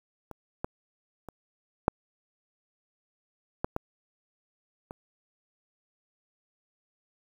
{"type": "clicks", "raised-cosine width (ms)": 1, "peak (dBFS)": [-27, -16, -27, -6, -13, -15, -25], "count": 7, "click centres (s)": [0.313, 0.645, 1.287, 1.881, 3.645, 3.764, 4.909], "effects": ["8-bit"]}